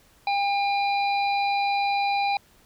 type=harmonic tone; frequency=803 Hz; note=G5; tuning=41 cents sharp; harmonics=1 / 3 / 5 / 6; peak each=-22 / -29 / -34 / -43 dBFS; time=0.27-2.37 s; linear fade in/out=2 ms; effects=pink hiss -58 dBFS RMS until 2.65 s